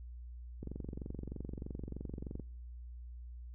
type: click train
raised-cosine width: 3 ms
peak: -29 dBFS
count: 42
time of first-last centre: 0.63-2.397 s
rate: 23.2 Hz
effects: noise-tail reverb RT60 0.7 s tail -25 dB re dry + added 60 Hz sine -45 dBFS peak until 3.54 s